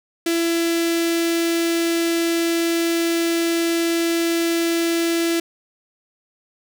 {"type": "tone with notch filter", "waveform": "sawtooth", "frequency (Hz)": 335.1, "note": "E4", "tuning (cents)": 29, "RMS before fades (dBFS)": -20, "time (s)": [0.26, 5.4], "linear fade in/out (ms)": 5, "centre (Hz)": 920, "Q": 0.69, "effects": []}